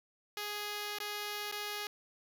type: tone with dropouts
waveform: 5% pulse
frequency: 415.3 Hz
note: G#4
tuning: in tune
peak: -26 dBFS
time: 0.37-1.87 s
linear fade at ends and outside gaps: 2 ms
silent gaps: 0.986-1.001 / 1.515-1.523 s
effects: none